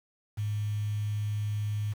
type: tone with quantisation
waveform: sine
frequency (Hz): 104.9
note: G#2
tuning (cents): +18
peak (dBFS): -28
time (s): 0.37-1.94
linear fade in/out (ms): 20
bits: 8
effects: none